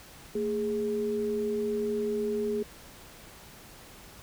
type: tone pair together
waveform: sine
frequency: 225.3 / 415.3 Hz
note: A3 / G#4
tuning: +41 / 0 cents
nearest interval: major seventh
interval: 1059 cents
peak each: -33 / -28 dBFS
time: 0.35-2.63 s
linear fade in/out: 5 ms
effects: pink hiss -50 dBFS RMS until 4.22 s